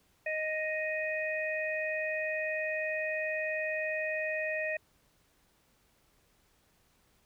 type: harmonic tone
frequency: 623 Hz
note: D#5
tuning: 2 cents sharp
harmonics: 1 / 3 / 4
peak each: -34 / -35 / -37 dBFS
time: 0.26-4.77 s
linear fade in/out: 5 ms
effects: pink hiss -69 dBFS RMS until 7.25 s